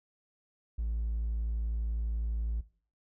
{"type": "tone", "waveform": "triangle", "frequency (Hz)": 56, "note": "A1", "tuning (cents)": 31, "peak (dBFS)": -27, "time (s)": [0.78, 2.61], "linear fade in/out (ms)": 10, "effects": ["noise-tail reverb RT60 0.4 s tail -18 dB re dry", "tanh soft clip ceiling -25 dBFS"]}